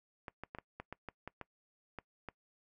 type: clicks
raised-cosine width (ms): 0.5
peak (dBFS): -28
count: 11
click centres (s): 0.282 / 0.436 / 0.549 / 0.586 / 0.8 / 0.926 / 1.087 / 1.276 / 1.413 / 1.987 / 2.287
effects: noise-tail reverb RT60 0.1 s tail -22 dB re dry